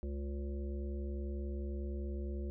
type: harmonic tone with a mistuned harmonic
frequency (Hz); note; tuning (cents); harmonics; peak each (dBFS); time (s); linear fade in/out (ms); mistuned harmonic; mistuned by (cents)
71; C#2; +42; 1 / 3 / 5 / 7 / 8; -37 / -46 / -46 / -54 / -55; 0.03-2.5; 0; 1; -67
effects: none